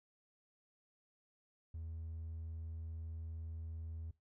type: tone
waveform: triangle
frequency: 81.2 Hz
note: E2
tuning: 26 cents flat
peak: -40 dBFS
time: 1.74-4.11 s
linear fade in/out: 5 ms
effects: noise-tail reverb RT60 0.2 s tail -20 dB re dry + tanh soft clip ceiling -37 dBFS